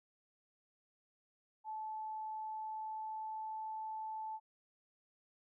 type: tone with pitch glide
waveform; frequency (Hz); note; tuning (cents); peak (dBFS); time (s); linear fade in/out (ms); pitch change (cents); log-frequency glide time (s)
sine; 869 to 874; A5 to A5; -22 to -12; -40; 1.64-4.4; 50; +10; 2.26-3.68
effects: none